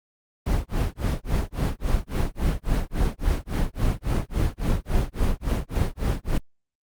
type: noise with tremolo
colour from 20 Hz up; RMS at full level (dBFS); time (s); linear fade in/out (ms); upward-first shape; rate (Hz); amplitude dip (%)
brown; -20; 0.46-6.38; 5; sine; 3.6; 100
effects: Opus 24 kbps